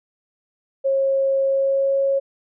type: tone with pitch glide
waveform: sine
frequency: 542 to 547.7 Hz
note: C#5 to C#5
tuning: -39 to -21 cents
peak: -16 dBFS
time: 0.84-2.2 s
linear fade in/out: 20 ms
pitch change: +18 cents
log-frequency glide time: 1.43-1.97 s
effects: none